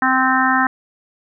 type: harmonic tone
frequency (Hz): 260.1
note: C4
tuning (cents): -10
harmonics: 1 / 3 / 4 / 5 / 6 / 7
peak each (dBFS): -20 / -20 / -20 / -20 / -20 / -20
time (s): 0.02-0.67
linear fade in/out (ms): 2
effects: none